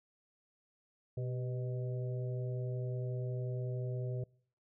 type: harmonic tone with a mistuned harmonic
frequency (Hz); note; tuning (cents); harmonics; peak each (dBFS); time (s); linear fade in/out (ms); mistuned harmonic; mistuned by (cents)
124.9; B2; +20; 1 / 3 / 4 / 5; -35 / -45 / -47 / -49; 1.17-4.24; 5; 3; +50
effects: noise-tail reverb RT60 0.6 s tail -26 dB re dry